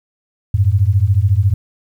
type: beating tone pair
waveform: sine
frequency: 91.7 / 105.7 Hz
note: F#2 / G#2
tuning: -15 / +31 cents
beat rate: 14 Hz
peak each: -13 dBFS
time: 0.54-1.54 s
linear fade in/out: 5 ms
effects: 8-bit